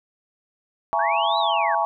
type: chord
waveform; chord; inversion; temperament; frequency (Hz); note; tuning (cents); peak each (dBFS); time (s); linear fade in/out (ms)
sine; A# half-diminished seventh; second; just; 671.3 / 839.1 / 932.3 / 1118.8; E5 / G#5 / A#5 / C#6; +31 / +18 / 0 / +16; -25 / -23 / -25 / -25; 0.93-1.85; 0
type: linear two-way sweep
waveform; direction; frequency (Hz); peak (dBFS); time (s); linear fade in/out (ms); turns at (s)
sine; up then down; 1480 to 4000 to 1480; -26; 0.99-1.75; 2; 1.38
effects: none